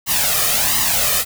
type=noise with flanger; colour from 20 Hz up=white; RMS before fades=-17 dBFS; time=0.06-1.25 s; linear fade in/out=50 ms; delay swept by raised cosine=1 to 1.66 ms; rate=1.4 Hz; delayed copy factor=+0.75; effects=none